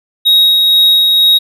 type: tone with tremolo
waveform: triangle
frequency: 3784 Hz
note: A#7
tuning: 25 cents sharp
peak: -3 dBFS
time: 0.25-1.39 s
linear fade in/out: 20 ms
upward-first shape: sine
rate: 2.1 Hz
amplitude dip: 25%
effects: none